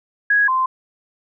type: tone pair in turn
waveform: sine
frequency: 1661.2 / 1039.6 Hz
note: G#6 / C6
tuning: 0 / -11 cents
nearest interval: minor sixth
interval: 811 cents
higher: first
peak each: -12 / -15 dBFS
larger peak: first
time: 0.3-0.48 / 0.48-0.66 s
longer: neither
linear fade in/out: 5 ms
effects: none